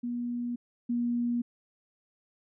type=tone pair in turn; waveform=sine; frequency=241 / 239.3 Hz; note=B3 / A#3; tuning=-42 / +46 cents; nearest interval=unison; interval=12 cents; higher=first; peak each=-30 / -26 dBFS; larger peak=second; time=0.03-0.56 / 0.89-1.42 s; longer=neither; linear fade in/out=10 ms; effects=none